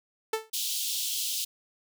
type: tone with exponential decay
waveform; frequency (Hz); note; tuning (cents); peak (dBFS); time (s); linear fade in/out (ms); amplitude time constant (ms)
sawtooth; 441.1; A4; +4; -19; 0.33-0.5; 5; 35
type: high-pass noise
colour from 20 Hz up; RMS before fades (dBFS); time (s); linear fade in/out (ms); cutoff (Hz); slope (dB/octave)
pink; -31; 0.53-1.45; 10; 3000; 48
effects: none